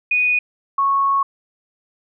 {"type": "tone pair in turn", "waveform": "sine", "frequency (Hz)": [2476, 1102.9], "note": ["D#7", "C#6"], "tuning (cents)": [-9, -9], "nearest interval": "octave + major second", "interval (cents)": 1400, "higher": "first", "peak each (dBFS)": -14, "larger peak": "neither", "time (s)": [[0.11, 0.39], [0.78, 1.23]], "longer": "second", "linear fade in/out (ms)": 5, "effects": []}